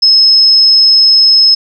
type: tone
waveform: sine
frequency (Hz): 5180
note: E8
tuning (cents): -31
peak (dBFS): -3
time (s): 0.02-1.55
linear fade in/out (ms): 10
effects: none